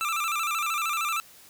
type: tone with vibrato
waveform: 25% pulse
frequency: 1256 Hz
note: D#6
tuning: 16 cents sharp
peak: -22 dBFS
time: 0.01-1.2 s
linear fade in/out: 0 ms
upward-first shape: square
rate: 13 Hz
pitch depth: 91 cents each way
effects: white hiss -52 dBFS RMS until 1.49 s